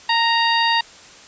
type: harmonic tone with a mistuned harmonic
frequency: 932.3 Hz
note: A#5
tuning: in tune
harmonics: 1 / 2 / 3 / 4 / 5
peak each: -18 / -21 / -23 / -24 / -25 dBFS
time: 0.09-0.81 s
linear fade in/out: 5 ms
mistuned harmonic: 1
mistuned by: -21 cents
effects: white hiss -43 dBFS RMS until 1.27 s + resampled to 16000 Hz